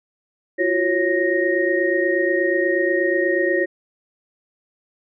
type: tone cluster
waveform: sine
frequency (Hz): 341.2 / 369.5 / 550 / 1864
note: F4 / F#4 / C#5 / A#6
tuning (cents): -40 / -2 / -14 / -1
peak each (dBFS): -22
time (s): 0.58-3.66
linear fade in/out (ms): 20
effects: none